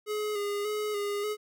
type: tone with vibrato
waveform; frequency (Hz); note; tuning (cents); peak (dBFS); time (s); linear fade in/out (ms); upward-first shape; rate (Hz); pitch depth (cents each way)
square; 415.6; G#4; +1; -30; 0.06-1.37; 50; square; 1.7; 30
effects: none

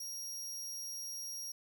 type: tone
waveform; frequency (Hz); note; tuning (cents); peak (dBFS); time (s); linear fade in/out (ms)
sawtooth; 5630; F8; +13; -38; 0-1.52; 5
effects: 11-bit

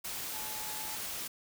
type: tone in noise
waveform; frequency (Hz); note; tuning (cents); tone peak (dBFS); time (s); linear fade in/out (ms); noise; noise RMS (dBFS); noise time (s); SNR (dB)
sine; 861; A5; -38; -46; 0.33-0.96; 10; white; -39; 0.04-1.28; -10
effects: none

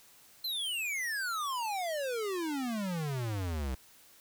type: exponential sweep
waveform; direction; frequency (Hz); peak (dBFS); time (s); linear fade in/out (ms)
square; down; 4186 to 61.74; -33; 0.44-3.75; 5
effects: white hiss -59 dBFS RMS until 4.2 s

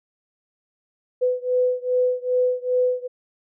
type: beating tone pair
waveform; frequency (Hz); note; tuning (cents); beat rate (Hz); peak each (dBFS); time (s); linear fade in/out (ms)
sine; 500 / 502.5; B4 / B4; +21 / +30; 2.5; -21 / -22; 1.21-3.08; 20
effects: none

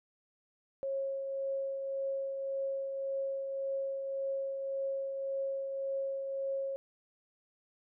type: tone with tremolo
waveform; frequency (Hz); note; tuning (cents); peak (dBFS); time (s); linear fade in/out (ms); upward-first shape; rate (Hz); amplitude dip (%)
sine; 544; C#5; -33; -31; 0.83-6.76; 0; triangle; 1.8; 40
effects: none

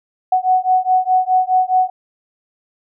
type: beating tone pair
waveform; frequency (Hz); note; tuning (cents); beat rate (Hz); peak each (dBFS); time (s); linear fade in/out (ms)
sine; 740 / 744.8; F#5 / F#5; 0 / +11; 4.8; -15; 0.32-1.9; 5
effects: none

